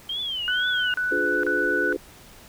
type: tone with vibrato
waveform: sine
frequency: 3136 Hz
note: G7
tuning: in tune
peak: -26 dBFS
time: 0.09-0.94 s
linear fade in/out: 5 ms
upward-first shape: triangle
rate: 2.1 Hz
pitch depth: 190 cents each way
type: tone bursts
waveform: sine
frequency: 1486 Hz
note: F#6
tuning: 7 cents sharp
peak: -22 dBFS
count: 3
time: 0.48-1.926 s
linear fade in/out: 0 ms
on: 460 ms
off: 33 ms
type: chord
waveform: sine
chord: D diminished seventh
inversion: none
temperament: just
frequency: 293.7 / 352.4 / 422.9 / 507.5 Hz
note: D4 / F4 / Ab4 / Cb5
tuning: 0 / +16 / +31 / +47 cents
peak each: -30 / -28 / -29 / -30 dBFS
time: 1.11-1.97 s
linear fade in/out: 10 ms
effects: pink hiss -48 dBFS RMS until 2.48 s